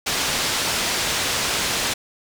white low-pass noise, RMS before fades -23 dBFS, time 0.06-1.94 s, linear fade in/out 10 ms, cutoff 6000 Hz, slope 12 dB/octave, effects none

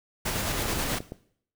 pink noise with tremolo, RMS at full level -28 dBFS, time 0.25-0.99 s, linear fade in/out 10 ms, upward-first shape square, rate 9.3 Hz, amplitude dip 25%
click train, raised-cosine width 2 ms, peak -22 dBFS, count 6, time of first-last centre 0.54-1.121 s, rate 8.61 Hz
effects noise-tail reverb RT60 0.6 s tail -17 dB re dry

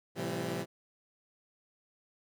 15% pulse chord, A minor seventh, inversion none, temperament equal with one note detuned, 110 / 130.81 / 168.96 / 196 Hz, A2 / C3 / E3 / G3, 0 / 0 / +43 / 0 cents, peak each -36 / -34 / -31 / -34 dBFS, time 0.15-0.66 s, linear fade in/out 50 ms, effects none

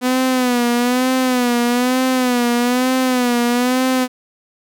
sawtooth tone with vibrato, 248.8 Hz, B3, 13 cents sharp, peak -10 dBFS, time 0.01-4.08 s, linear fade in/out 50 ms, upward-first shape sine, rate 1.1 Hz, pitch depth 70 cents each way, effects none

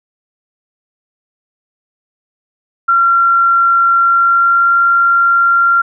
sine tone with pitch glide, 1371 to 1380.5 Hz, F6 to F6, -32 to -20 cents, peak -7 dBFS, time 2.88-5.82 s, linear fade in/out 10 ms, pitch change +12 cents, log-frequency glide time 3.95-4.74 s, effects none

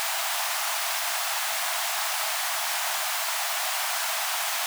pink high-pass noise, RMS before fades -28 dBFS, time 0-4.66 s, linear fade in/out 0 ms, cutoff 640 Hz, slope 96 dB/octave, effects none

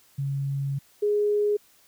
sine tone pair in turn, 138.59 / 415.3 Hz, C#3 / G#4, 0 / 0 cents, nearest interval octave + perfect fifth, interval 1900 cents, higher second, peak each -25 / -20 dBFS, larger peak second, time 0.18-0.79 / 1.02-1.57 s, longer first, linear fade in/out 10 ms, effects white hiss -59 dBFS RMS until 1.87 s

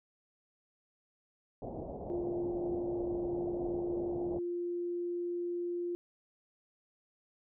white low-pass noise, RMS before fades -42 dBFS, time 1.62-4.39 s, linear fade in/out 2 ms, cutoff 730 Hz, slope 48 dB/octave
sine tone, 349.2 Hz, F4, in tune, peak -33 dBFS, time 2.1-5.95 s, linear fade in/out 0 ms
effects none

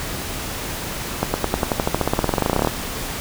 accelerating click train, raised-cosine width 1 ms, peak -3 dBFS, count 26, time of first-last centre 1.23-2.673 s, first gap 110 ms, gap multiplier 0.94, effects pink hiss -28 dBFS RMS until 3.2 s

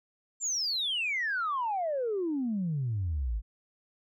sine exponential sweep, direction down, 7459 to 48.87 Hz, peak -27 dBFS, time 0.4-3.42 s, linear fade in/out 50 ms, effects tanh soft clip ceiling -24 dBFS

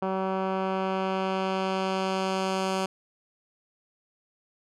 10% pulse tone with low-pass filter sweep, 190 Hz, F#3, 46 cents sharp, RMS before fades -28 dBFS, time 0.02-2.86 s, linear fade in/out 5 ms, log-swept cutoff 1300 to 8500 Hz, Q 0.76, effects none

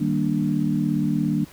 sine chord, Eb major seventh, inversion none, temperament equal, 155.56 / 196 / 233.1 / 293.7 Hz, Eb3 / G3 / Bb3 / D4, 0 / 0 / 0 / 0 cents, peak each -25 dBFS, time 0-1.45 s, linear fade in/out 10 ms, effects pink hiss -48 dBFS RMS until 1.52 s

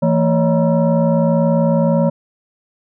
sine tone with frequency modulation, 165.2 Hz, E3, 4 cents sharp, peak -11 dBFS, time 0.02-2.1 s, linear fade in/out 10 ms, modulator 392 Hz, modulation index 1.3, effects none

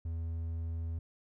triangle tone, 82.41 Hz, E2, in tune, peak -32 dBFS, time 0.05-0.99 s, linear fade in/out 5 ms, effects none

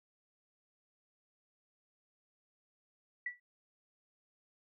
sine tone with exponential decay, 1955 Hz, B6, 18 cents flat, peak -32 dBFS, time 3.26-3.4 s, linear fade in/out 5 ms, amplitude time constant 29 ms, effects none

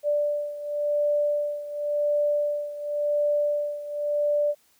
sine beating tone pair, 587.3 / 588.22 Hz, D5 / D5, 0 / +3 cents, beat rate 0.92 Hz, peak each -24 / -28 dBFS, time 0.03-4.55 s, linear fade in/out 50 ms, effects white hiss -63 dBFS RMS until 4.79 s

